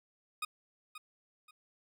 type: tone with echo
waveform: 20% pulse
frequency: 1242 Hz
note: D#6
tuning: 3 cents flat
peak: -29 dBFS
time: 0.42-0.45 s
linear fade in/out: 5 ms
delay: 530 ms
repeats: 2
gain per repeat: -11 dB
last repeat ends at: 1.51 s
effects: none